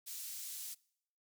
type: high-pass noise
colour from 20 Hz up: pink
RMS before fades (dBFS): -45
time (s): 0.06-0.75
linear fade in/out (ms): 20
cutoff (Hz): 6100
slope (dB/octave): 12
effects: noise-tail reverb RT60 0.7 s tail -24 dB re dry